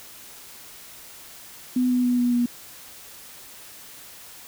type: tone with pitch steps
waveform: sine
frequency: 251 / 248.5 / 246.1 / 243.7 / 241.3 Hz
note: B3 / B3 / B3 / B3 / B3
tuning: +28 / +11 / -6 / -23 / -40 cents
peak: -18 dBFS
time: 1.76-2.46 s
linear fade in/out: 5 ms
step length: 140 ms
effects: white hiss -44 dBFS RMS until 4.47 s